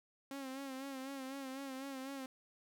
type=tone with vibrato; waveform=sawtooth; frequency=268.9 Hz; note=C4; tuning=47 cents sharp; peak=-39 dBFS; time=0.31-2.26 s; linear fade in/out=2 ms; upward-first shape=sine; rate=4 Hz; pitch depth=56 cents each way; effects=none